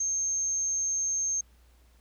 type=tone; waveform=sine; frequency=6390 Hz; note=G8; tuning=32 cents sharp; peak=-26 dBFS; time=0-1.41 s; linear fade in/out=5 ms; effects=added 60 Hz sine -57 dBFS peak until 2 s + pink hiss -66 dBFS RMS until 2 s